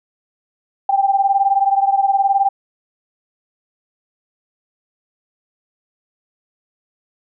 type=beating tone pair; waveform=sine; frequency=784 / 803 Hz; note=G5 / G5; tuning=0 / +41 cents; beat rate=19 Hz; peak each=-14 / -17 dBFS; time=0.89-2.49 s; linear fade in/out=5 ms; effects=none